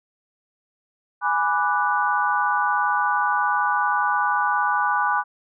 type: chord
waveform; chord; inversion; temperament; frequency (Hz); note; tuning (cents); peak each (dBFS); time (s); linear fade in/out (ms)
sine; G# half-diminished seventh; none; equal; 830.6 / 987.8 / 1174.7 / 1480; G#5 / B5 / D6 / F#6; 0 / 0 / 0 / 0; -24; 1.21-5.24; 50
effects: none